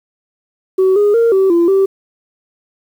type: tone with pitch steps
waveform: sine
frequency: 377.5 / 412.3 / 462.9 / 384.1 / 341 / 388 Hz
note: F#4 / G#4 / A#4 / G4 / F4 / G4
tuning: +35 / -13 / -12 / -35 / -41 / -18 cents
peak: -6 dBFS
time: 0.78-1.86 s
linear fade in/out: 10 ms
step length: 180 ms
effects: tanh soft clip ceiling -6 dBFS + 7-bit